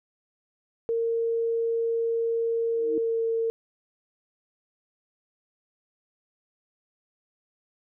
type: tone with pitch glide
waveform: sine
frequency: 459.7 to 454.9 Hz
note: A#4 to A#4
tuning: -24 to -42 cents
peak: -23 dBFS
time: 0.89-3.5 s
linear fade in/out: 0 ms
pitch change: -18 cents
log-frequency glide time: 2.74-3.24 s
type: tone with exponential growth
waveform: sine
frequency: 320 Hz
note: D#4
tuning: 49 cents sharp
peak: -25 dBFS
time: 2.67-2.98 s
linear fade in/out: 2 ms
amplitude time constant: 66 ms
effects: none